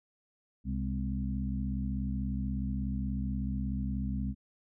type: harmonic tone with a mistuned harmonic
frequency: 64.6 Hz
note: C2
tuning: 21 cents flat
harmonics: 1 / 2 / 3 / 4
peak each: -34 / -38 / -35 / -40 dBFS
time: 0.64-4.35 s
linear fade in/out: 50 ms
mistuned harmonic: 3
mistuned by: +71 cents
effects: none